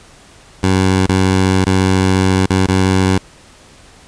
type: tone with dropouts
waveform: 15% pulse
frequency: 94.3 Hz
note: F#2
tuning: 33 cents sharp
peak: -4 dBFS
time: 0.63-3.18 s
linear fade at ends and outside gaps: 5 ms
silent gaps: 1.066-1.088 / 1.646-1.666 / 2.462-2.502 / 2.667-2.685 s
effects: pink hiss -43 dBFS RMS until 4.07 s + resampled to 22050 Hz